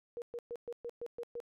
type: tone bursts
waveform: sine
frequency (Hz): 475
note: A#4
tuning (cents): +33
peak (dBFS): -38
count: 8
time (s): 0.17-1.402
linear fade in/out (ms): 0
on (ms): 49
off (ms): 120
effects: none